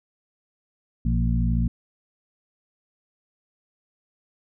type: harmonic tone with a mistuned harmonic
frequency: 57.7 Hz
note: A#1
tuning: 17 cents flat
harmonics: 1 / 2 / 3 / 4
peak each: -22 / -25 / -27 / -28 dBFS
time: 1.05-1.68 s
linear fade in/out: 5 ms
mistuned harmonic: 2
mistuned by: +58 cents
effects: none